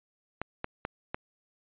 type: clicks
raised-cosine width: 0.5 ms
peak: -17 dBFS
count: 4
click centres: 0.416 / 0.644 / 0.851 / 1.145 s
effects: resampled to 8000 Hz